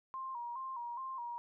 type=tone with vibrato; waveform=sine; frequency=1001 Hz; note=B5; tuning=23 cents sharp; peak=-39 dBFS; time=0.14-1.38 s; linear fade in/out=0 ms; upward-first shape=square; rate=2.4 Hz; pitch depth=90 cents each way; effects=none